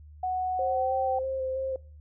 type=tone with pitch glide; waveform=sine; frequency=740 to 772.8 Hz; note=F#5 to G5; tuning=0 to -25 cents; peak=-26 dBFS; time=0.23-1.19 s; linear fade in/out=5 ms; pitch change=+75 cents; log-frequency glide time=0.64-0.91 s
type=tone with vibrato; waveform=sine; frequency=526 Hz; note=C5; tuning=9 cents sharp; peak=-28 dBFS; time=0.59-1.76 s; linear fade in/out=2 ms; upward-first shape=square; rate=3.1 Hz; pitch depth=14 cents each way
effects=noise-tail reverb RT60 0.4 s tail -23 dB re dry + added 75 Hz sine -46 dBFS peak until 2 s